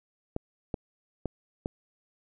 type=clicks; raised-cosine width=2 ms; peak=-17 dBFS; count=4; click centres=0.364 / 0.742 / 1.257 / 1.659 s; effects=none